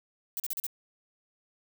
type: noise bursts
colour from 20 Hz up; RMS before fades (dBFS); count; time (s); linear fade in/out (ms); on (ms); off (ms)
violet; -33; 5; 0.37-0.666; 0; 28; 39
effects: none